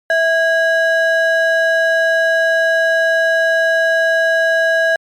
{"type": "ring-modulated tone", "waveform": "triangle", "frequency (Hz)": 1149, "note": "D6", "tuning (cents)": -38, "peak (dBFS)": -6, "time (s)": [0.1, 4.96], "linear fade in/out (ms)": 2, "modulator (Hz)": 494, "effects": ["MP3 96 kbps"]}